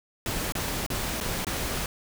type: noise with dropouts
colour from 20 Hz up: pink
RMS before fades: -30 dBFS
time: 0.26-1.86 s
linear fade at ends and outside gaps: 1 ms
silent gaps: 0.522-0.552 / 0.864-0.902 / 1.203-1.21 / 1.447-1.468 s
effects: none